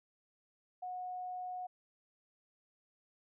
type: tone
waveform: sine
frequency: 730 Hz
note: F#5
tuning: 24 cents flat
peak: -39 dBFS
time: 0.82-1.67 s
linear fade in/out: 10 ms
effects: none